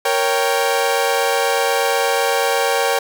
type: chord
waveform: sawtooth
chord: G diminished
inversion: first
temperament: equal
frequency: 466.2 / 554.4 / 784 Hz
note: Bb4 / Db5 / G5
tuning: 0 / 0 / 0 cents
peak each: -16 dBFS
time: 0.05-2.99 s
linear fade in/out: 5 ms
effects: none